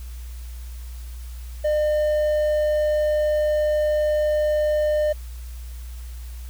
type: tone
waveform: triangle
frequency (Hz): 604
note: D5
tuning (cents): +48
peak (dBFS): -16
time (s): 1.64-5.13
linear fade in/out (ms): 10
effects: added 60 Hz sine -32 dBFS peak until 6.49 s + white hiss -49 dBFS RMS until 6.49 s